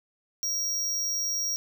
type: tone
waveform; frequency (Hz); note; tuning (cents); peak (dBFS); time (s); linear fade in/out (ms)
square; 5650; F8; +19; -27; 0.43-1.56; 0
effects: none